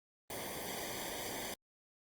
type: noise with comb filter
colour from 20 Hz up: pink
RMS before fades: -42 dBFS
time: 0.3-1.54 s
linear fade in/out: 2 ms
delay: 0.74 ms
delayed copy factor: -0.9
effects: Opus 32 kbps